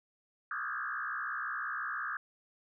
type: tone with frequency modulation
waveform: sine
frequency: 1429 Hz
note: F6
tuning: 39 cents sharp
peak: -34 dBFS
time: 0.51-2.17 s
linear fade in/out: 2 ms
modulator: 62.9 Hz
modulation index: 4.2
effects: none